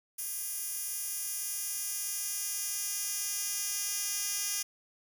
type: tone with high-pass filter sweep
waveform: 10% pulse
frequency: 405.3 Hz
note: G#4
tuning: 42 cents flat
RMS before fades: -35 dBFS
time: 0.18-4.63 s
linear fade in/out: 10 ms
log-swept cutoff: 9900 to 5500 Hz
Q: 0.95
effects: none